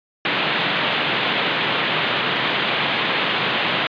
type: band-pass noise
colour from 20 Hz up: white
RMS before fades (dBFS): -21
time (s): 0.25-3.87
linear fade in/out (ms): 2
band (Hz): 120 to 3600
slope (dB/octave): 48
effects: resampled to 11025 Hz